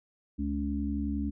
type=harmonic tone; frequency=71.1 Hz; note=C#2; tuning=45 cents sharp; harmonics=1 / 3 / 4; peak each=-33 / -33 / -33 dBFS; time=0.38-1.31 s; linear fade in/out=20 ms; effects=none